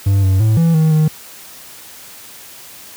triangle tone with pitch steps, 98.5 / 95.1 / 109.5 / 165.9 / 158.1 / 155.3 Hz, G2 / F#2 / A2 / E3 / D#3 / D#3, +9 / +48 / -8 / +11 / +28 / -3 cents, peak -7 dBFS, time 0.06-1.08 s, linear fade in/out 5 ms, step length 170 ms, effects white hiss -37 dBFS RMS until 2.96 s + high-pass 60 Hz 12 dB/octave

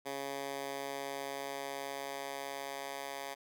10% pulse tone with high-pass filter sweep, 138.59 Hz, C#3, in tune, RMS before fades -41 dBFS, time 0.05-3.35 s, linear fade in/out 20 ms, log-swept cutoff 370 to 690 Hz, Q 0.81, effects none

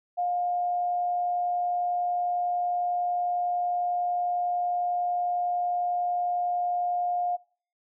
sine tone with amplitude modulation, 710 Hz, F5, 28 cents sharp, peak -23 dBFS, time 0.17-7.37 s, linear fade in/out 20 ms, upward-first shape sine, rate 111 Hz, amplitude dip 25%, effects noise-tail reverb RT60 0.5 s tail -25 dB re dry

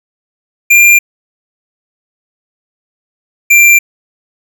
square tone pair in turn, 2392 / 2367 Hz, D7 / D7, +31 / +13 cents, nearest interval unison, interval 18 cents, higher first, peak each -3 dBFS, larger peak neither, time 0.7-0.99 / 3.5-3.79 s, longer neither, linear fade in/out 10 ms, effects none

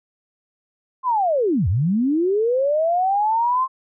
sine linear two-way sweep, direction down then up, 1063 to 78 to 1063 Hz, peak -16 dBFS, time 1.03-3.68 s, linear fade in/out 50 ms, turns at 1.68 s, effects none

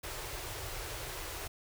pink band-stop noise, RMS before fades -41 dBFS, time 0.03-1.48 s, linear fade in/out 10 ms, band 140 to 320 Hz, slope 48 dB/octave, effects none

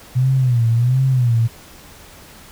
sine tone with vibrato, 123.47 Hz, B2, in tune, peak -12 dBFS, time 0.15-1.48 s, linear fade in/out 20 ms, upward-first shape sine, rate 1.4 Hz, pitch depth 130 cents each way, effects pink hiss -42 dBFS RMS until 2.51 s

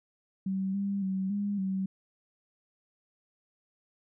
sine tone with pitch steps, 191.5 / 198.9 / 190.4 / 203 / 191 Hz, G3 / G3 / F#3 / G#3 / G3, -40 / +25 / +50 / -39 / -45 cents, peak -28 dBFS, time 0.46-1.86 s, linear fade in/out 5 ms, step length 280 ms, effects none

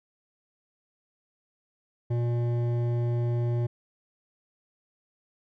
sine tone with hard clipping, 119.4 Hz, A#2, 42 cents sharp, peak -26 dBFS, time 2.1-3.67 s, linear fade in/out 10 ms, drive 11 dB, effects none

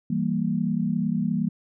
sine chord, E diminished, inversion none, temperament equal, 164.81 / 196 / 233.1 Hz, E3 / G3 / Bb3, 0 / 0 / 0 cents, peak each -27 / -26 / -26 dBFS, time 0.1-1.49 s, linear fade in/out 5 ms, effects none

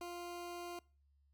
20% pulse tone, 349.2 Hz, F4, in tune, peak -39 dBFS, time 0.01-0.79 s, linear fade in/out 2 ms, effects noise-tail reverb RT60 0.4 s tail -24 dB re dry + added 70 Hz sine -69 dBFS peak until 1.33 s

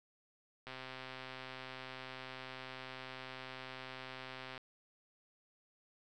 click train, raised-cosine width 0.3 ms, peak -30 dBFS, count 509, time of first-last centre 0.67-4.578 s, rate 130 Hz, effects none

